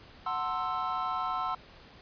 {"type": "chord", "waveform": "triangle", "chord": "F# half-diminished seventh", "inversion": "none", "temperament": "equal with one note detuned", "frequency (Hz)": [740, 898.5, 1046.5, 1318.5], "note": ["F#5", "A5", "C6", "E6"], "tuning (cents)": [0, 36, 0, 0], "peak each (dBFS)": [-34, -38, -32, -32], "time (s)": [0.26, 1.55], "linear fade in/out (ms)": 5, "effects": ["pink hiss -53 dBFS RMS until 2.01 s", "resampled to 11025 Hz"]}